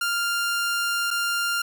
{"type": "tone with dropouts", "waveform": "sawtooth", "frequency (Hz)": 1396.9, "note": "F6", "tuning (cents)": 0, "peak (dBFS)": -19, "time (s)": [0.01, 1.62], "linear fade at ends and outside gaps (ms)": 5, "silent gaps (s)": [1.106, 1.11], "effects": []}